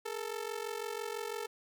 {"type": "ring-modulated tone", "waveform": "sawtooth", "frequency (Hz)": 442, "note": "A4", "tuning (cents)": 8, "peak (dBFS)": -30, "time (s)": [0.05, 1.47], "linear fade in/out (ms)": 10, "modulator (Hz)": 23, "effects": []}